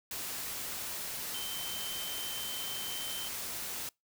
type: tone in noise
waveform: sine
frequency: 3097 Hz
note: G7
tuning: 22 cents flat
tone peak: -40 dBFS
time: 1.34-3.28 s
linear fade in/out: 2 ms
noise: white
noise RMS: -39 dBFS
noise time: 0.11-3.89 s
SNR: -4 dB
effects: noise-tail reverb RT60 0.2 s tail -26 dB re dry